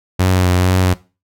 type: tone with vibrato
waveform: sawtooth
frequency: 91.5 Hz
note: F#2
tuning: 19 cents flat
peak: -7 dBFS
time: 0.19-0.94 s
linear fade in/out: 10 ms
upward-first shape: sine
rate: 2.2 Hz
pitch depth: 26 cents each way
effects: noise-tail reverb RT60 0.3 s tail -19 dB re dry